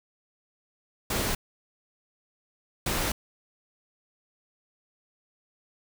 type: noise bursts at uneven times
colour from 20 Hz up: pink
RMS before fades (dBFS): -28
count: 2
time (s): 1.1-1.35 / 2.86-3.12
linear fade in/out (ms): 5
effects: none